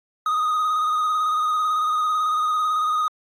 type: tone with vibrato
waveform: triangle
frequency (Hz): 1244.5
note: D#6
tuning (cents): 0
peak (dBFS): -17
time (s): 0.26-3.08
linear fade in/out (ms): 2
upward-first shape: square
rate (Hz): 18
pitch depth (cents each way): 27
effects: AAC 48 kbps